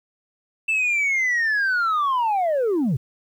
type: linear sweep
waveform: sine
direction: down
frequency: 2664 to 110 Hz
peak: -16 dBFS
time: 0.68-2.97 s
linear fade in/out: 10 ms
effects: tanh soft clip ceiling -17 dBFS + 9-bit